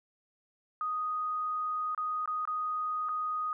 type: tone with dropouts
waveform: sine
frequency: 1244.5 Hz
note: D#6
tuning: in tune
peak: -30 dBFS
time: 0.81-3.53 s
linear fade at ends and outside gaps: 1 ms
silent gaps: 1.948-1.977 / 2.258-2.276 / 2.453-2.475 / 3.087-3.091 s
effects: none